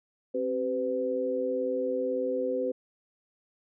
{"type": "tone cluster", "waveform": "sine", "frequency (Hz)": [265.2, 387, 505], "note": ["C4", "G4", "B4"], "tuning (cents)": [23, -22, 39], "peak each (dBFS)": [-34, -34, -28], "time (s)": [0.34, 2.72], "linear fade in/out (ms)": 10, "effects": []}